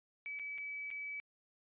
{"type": "tone with dropouts", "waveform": "sine", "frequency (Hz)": 2291, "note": "D7", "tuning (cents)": -44, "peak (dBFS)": -40, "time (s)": [0.26, 1.2], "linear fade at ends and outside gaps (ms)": 0, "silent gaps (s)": [[0.39, 0.396], [0.579, 0.583], [0.904, 0.912]], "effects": ["resampled to 8000 Hz"]}